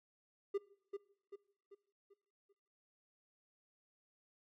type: tone with echo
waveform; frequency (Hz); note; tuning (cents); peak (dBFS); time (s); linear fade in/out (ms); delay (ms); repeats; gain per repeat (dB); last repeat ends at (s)
triangle; 400; G4; +35; -31; 0.54-0.58; 10; 390; 5; -7; 2.53
effects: noise-tail reverb RT60 0.8 s tail -21 dB re dry